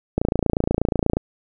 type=click train; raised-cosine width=2 ms; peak=-5 dBFS; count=29; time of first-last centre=0.18-1.169 s; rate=28.3 Hz; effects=none